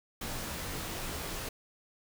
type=noise with comb filter; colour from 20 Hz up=pink; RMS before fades=-38 dBFS; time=0.21-1.49 s; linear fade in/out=5 ms; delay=20 ms; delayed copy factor=-0.6; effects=none